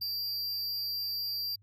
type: tone with amplitude modulation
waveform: square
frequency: 4724 Hz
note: D8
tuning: 9 cents sharp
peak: -30 dBFS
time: 0.01-1.56 s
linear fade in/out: 10 ms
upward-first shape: sine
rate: 226 Hz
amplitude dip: 55%
effects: added 101 Hz sine -59 dBFS peak until 1.62 s